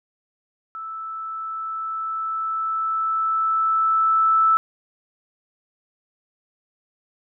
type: tone with level ramp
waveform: sine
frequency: 1316 Hz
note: E6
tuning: 3 cents flat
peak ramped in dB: -30 to -13 dBFS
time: 0.75-4.57 s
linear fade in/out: 0 ms
effects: none